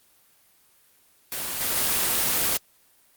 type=noise with level steps; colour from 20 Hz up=white; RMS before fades=-30 / -25 / -23 dBFS; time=1.32-2.57 s; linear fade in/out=0 ms; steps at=1.6 / 1.75 s; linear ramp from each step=10 ms; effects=white hiss -60 dBFS RMS until 3.16 s + Opus 24 kbps